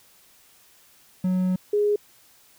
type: tone pair in turn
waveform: triangle / sine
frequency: 184.2 / 414.6 Hz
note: F#3 / G#4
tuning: -7 / -3 cents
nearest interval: octave + major second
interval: 1404 cents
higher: second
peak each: -18 dBFS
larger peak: neither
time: 1.24-1.56 / 1.73-1.96 s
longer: first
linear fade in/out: 5 ms
effects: white hiss -56 dBFS RMS until 2.58 s